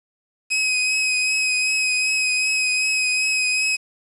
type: tone with vibrato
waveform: sawtooth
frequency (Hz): 2530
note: D#7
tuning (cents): +28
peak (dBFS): -15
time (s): 0.5-3.77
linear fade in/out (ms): 20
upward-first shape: triangle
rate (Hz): 2.6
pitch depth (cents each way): 24
effects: resampled to 24000 Hz + 7-bit